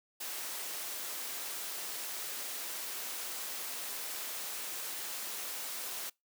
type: high-pass noise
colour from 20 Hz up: white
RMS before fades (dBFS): -40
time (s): 0.2-6.1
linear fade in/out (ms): 10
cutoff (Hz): 320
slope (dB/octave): 12
effects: noise-tail reverb RT60 0.2 s tail -25 dB re dry